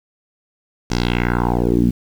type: tone with low-pass filter sweep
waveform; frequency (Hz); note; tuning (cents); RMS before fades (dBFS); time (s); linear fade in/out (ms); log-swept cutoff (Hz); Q
10% pulse; 59.8; A#1; +45; -17; 0.9-1.91; 10; 6300 to 210; 2.9
effects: 7-bit